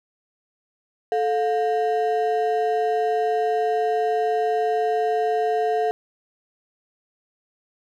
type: ring-modulated tone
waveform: triangle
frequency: 574 Hz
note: D5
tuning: 40 cents flat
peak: -14 dBFS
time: 1.12-5.91 s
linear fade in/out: 0 ms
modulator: 137 Hz
effects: none